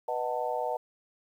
sine chord, B dominant seventh, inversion none, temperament just, 493.9 / 617.4 / 740.8 / 889 Hz, B4 / D#5 / F#5 / A5, 0 / -14 / +2 / +18 cents, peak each -34 dBFS, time 0.08-0.77 s, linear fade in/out 5 ms, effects 10-bit

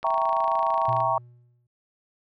click train, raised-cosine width 0.3 ms, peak -25 dBFS, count 27, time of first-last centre 0.03-1.004 s, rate 26.7 Hz
sine chord, E diminished seventh, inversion none, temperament equal, 659.3 / 784 / 932.3 / 1108.7 Hz, E5 / G5 / Bb5 / Db6, 0 / 0 / 0 / 0 cents, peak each -27 / -28 / -25 / -26 dBFS, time 0.04-1.18 s, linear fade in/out 2 ms
triangle tone with exponential decay, 121 Hz, B2, 35 cents flat, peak -25 dBFS, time 0.88-1.67 s, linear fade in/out 5 ms, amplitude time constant 170 ms
effects none

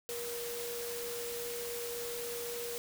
sine tone in noise, 475.3 Hz, A#4, 34 cents sharp, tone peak -39 dBFS, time 0.09-2.78 s, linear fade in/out 0 ms, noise white, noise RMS -42 dBFS, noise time 0.09-2.78 s, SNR 0 dB, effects none

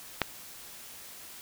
click, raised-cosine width 0.3 ms, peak -8 dBFS, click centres 0.217 s, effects white hiss -47 dBFS RMS until 1.41 s

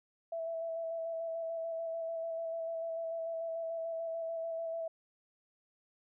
sine tone with vibrato, 659.3 Hz, E5, in tune, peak -35 dBFS, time 0.32-4.88 s, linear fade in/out 5 ms, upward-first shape square, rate 6.8 Hz, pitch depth 15 cents each way, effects none

